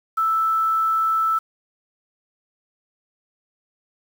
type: tone with quantisation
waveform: sine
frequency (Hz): 1318.5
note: E6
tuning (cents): 0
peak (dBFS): -17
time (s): 0.17-1.39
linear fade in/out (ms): 10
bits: 7
effects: none